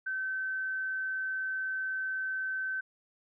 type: tone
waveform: sine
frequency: 1536 Hz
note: G6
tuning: 36 cents flat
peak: -31 dBFS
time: 0.06-2.81 s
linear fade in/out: 10 ms
effects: none